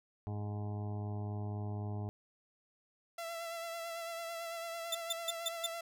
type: harmonic tone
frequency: 103.9 Hz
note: G#2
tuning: 1 cent sharp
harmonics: 1 / 2 / 3 / 4 / 6 / 7 / 8 / 9 / 10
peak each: -37 / -46 / -51 / -50 / -54 / -53 / -54 / -61 / -62 dBFS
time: 0.27-2.09 s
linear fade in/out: 0 ms
type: tone with vibrato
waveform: sawtooth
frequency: 670 Hz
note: E5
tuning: 28 cents sharp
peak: -36 dBFS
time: 3.18-5.81 s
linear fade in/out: 5 ms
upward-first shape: sine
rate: 9 Hz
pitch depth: 27 cents each way
type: tone bursts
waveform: sawtooth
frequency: 3544 Hz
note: A7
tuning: 12 cents sharp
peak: -29 dBFS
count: 5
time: 4.92-5.665 s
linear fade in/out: 5 ms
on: 29 ms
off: 150 ms
effects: none